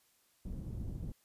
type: low-pass noise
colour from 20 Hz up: pink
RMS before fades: -41 dBFS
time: 0.45-1.12 s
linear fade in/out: 2 ms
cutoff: 180 Hz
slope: 12 dB/octave
effects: white hiss -71 dBFS RMS until 1.24 s + resampled to 32000 Hz